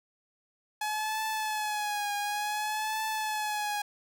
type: tone with vibrato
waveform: sawtooth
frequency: 846 Hz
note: G#5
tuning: 32 cents sharp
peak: -26 dBFS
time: 0.81-3.82 s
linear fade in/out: 5 ms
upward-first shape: triangle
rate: 0.56 Hz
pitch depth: 61 cents each way
effects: none